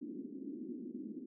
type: band-pass noise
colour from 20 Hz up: white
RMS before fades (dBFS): -45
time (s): 0.01-1.26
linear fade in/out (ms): 10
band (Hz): 220 to 330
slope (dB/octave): 48
effects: none